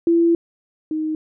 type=tone pair in turn; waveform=sine; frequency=336.9 / 311.8 Hz; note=E4 / D#4; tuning=+38 / +4 cents; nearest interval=minor second; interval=134 cents; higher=first; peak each=-12 / -20 dBFS; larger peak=first; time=0.07-0.35 / 0.91-1.15 s; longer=first; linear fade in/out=2 ms; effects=none